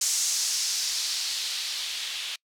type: noise with low-pass filter sweep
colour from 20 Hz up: violet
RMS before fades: -29 dBFS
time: 0.01-2.36 s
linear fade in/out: 5 ms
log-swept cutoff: 6600 to 3200 Hz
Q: 2
effects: noise-tail reverb RT60 0.1 s tail -26 dB re dry